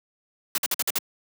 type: noise bursts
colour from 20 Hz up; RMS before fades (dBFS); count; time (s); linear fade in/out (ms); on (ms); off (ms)
white; -24; 6; 0.55-0.985; 2; 30; 51
effects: high-pass 200 Hz 12 dB/octave